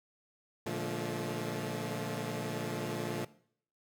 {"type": "chord", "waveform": "15% pulse", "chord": "Bb major seventh", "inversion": "none", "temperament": "equal with one note detuned", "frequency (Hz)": [116.54, 146.83, 174.61, 214.7], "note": ["Bb2", "D3", "F3", "A3"], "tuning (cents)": [0, 0, 0, -42], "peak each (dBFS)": -34, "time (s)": [0.66, 3.25], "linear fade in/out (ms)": 5, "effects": ["noise-tail reverb RT60 0.6 s tail -19 dB re dry"]}